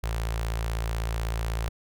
sawtooth tone with notch filter, 56.1 Hz, A1, 34 cents sharp, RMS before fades -29 dBFS, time 0.03-1.69 s, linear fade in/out 10 ms, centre 250 Hz, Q 0.67, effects none

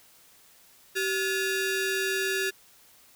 sawtooth ring-modulated tone, 1047 Hz, C6, 1 cent sharp, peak -19 dBFS, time 0.95-2.51 s, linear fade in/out 20 ms, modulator 663 Hz, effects white hiss -57 dBFS RMS until 3.15 s

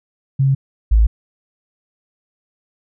sine tone pair in turn, 135.7 / 54.6 Hz, C#3 / A1, -36 / -13 cents, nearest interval octave + major third, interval 1577 cents, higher first, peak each -11 / -8 dBFS, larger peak second, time 0.39-0.55 / 0.91-1.07 s, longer neither, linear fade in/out 10 ms, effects none

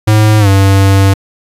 square tone with pitch glide, 107.6 to 97.54 Hz, A2 to G2, -38 to -8 cents, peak -5 dBFS, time 0.07-1.14 s, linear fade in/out 10 ms, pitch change -170 cents, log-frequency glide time 0.39-0.48 s, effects resampled to 32000 Hz

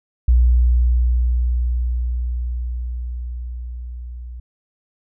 sine tone with level ramp, 60.6 Hz, B1, 32 cents flat, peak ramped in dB -9 to -30 dBFS, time 0.28-4.4 s, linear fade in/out 5 ms, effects none

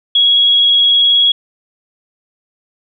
sine tone with vibrato, 3322 Hz, G#7, in tune, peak -7 dBFS, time 0.15-1.32 s, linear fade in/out 5 ms, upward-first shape sine, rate 19 Hz, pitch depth 12 cents each way, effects none

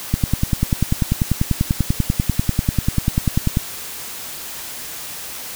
click train, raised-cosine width 5 ms, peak -3 dBFS, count 36, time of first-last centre 0.14-3.571 s, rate 10.2 Hz, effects white hiss -31 dBFS RMS until 5.55 s

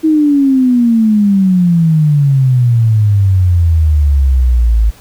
sine exponential sweep, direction down, 320 to 52.9 Hz, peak -6 dBFS, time 0.03-4.91 s, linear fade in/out 20 ms, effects pink hiss -41 dBFS RMS until 5 s

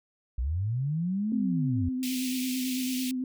sine linear two-way sweep, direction up then down, 55 to 224.8 to 82 Hz, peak -26 dBFS, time 0.38-1.89 s, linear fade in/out 5 ms, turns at 1.33 s
sine tone with vibrato, 256.4 Hz, C4, 35 cents flat, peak -28 dBFS, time 1.32-3.24 s, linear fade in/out 2 ms, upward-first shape sine, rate 9 Hz, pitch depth 28 cents each way
pink high-pass noise, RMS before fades -37 dBFS, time 2.03-3.11 s, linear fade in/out 0 ms, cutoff 2300 Hz, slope 48 dB/octave
effects none

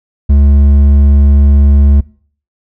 sine tone with hard clipping, 71 Hz, C#2, 42 cents sharp, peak -5 dBFS, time 0.29-2.01 s, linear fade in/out 10 ms, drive 6 dB, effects noise-tail reverb RT60 0.5 s tail -22 dB re dry

